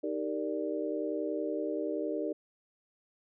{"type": "chord", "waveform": "sine", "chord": "Eb major seventh", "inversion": "none", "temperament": "equal with one note detuned", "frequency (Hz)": [311.1, 392, 462.7, 587.3], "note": ["Eb4", "G4", "Bb4", "D5"], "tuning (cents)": [0, 0, -13, 0], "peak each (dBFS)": [-35, -37, -37, -37], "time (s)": [0.03, 2.33], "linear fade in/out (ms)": 10, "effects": []}